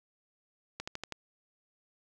slowing click train, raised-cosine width 0.2 ms, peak -20 dBFS, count 5, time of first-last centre 0.8-1.123 s, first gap 75 ms, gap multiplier 1.05, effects none

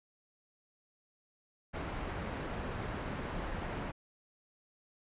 pink low-pass noise, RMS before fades -39 dBFS, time 1.73-3.92 s, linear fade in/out 20 ms, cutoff 1900 Hz, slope 12 dB/octave, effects resampled to 8000 Hz

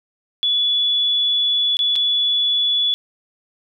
sine tone with dropouts, 3424 Hz, A7, 48 cents flat, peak -15 dBFS, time 0.43-2.94 s, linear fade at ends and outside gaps 0 ms, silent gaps 1.769-1.791 / 1.956-1.961 s, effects none

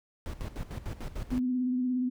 brown noise with tremolo, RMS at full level -35 dBFS, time 0.26-1.39 s, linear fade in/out 0 ms, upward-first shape square, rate 6.7 Hz, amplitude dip 75%
sine tone with vibrato, 251.8 Hz, B3, 34 cents sharp, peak -26 dBFS, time 1.31-2.1 s, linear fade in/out 20 ms, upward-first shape sine, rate 17 Hz, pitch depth 28 cents each way
effects none

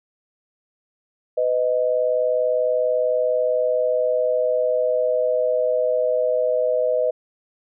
sine tone pair together, 502.2 / 622.3 Hz, B4 / D#5, +29 / 0 cents, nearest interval major third, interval 371 cents, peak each -20 dBFS, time 1.37-7.11 s, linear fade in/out 10 ms, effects none

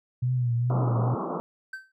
sine tone with vibrato, 122.4 Hz, B2, 15 cents flat, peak -22 dBFS, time 0.22-1.15 s, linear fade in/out 10 ms, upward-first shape triangle, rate 2.3 Hz, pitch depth 78 cents each way
pink band-pass noise, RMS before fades -31 dBFS, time 0.7-1.4 s, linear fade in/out 0 ms, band 160 to 1300 Hz, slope 96 dB/octave
triangle tone with exponential decay, 1547 Hz, G6, 23 cents flat, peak -29 dBFS, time 1.73-1.92 s, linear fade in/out 5 ms, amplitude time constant 41 ms
effects none

